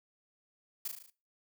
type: noise with echo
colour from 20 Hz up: blue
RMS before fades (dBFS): -36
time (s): 0.85-0.88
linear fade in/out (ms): 5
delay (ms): 37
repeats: 6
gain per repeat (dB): -4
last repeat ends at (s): 1.102
effects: noise-tail reverb RT60 0.3 s tail -19 dB re dry